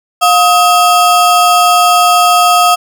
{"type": "ring-modulated tone", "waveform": "square", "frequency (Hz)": 987.8, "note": "B5", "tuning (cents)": 0, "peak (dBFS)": -3, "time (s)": [0.21, 2.76], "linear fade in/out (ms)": 20, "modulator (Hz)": 277, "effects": []}